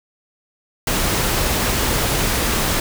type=noise; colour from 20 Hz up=pink; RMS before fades=-19 dBFS; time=0.87-2.8 s; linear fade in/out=2 ms; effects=none